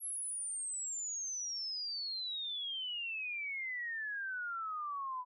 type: exponential sweep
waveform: sine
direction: down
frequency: 11350 to 987.8 Hz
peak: -37 dBFS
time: 0-5.25 s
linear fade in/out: 50 ms
effects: none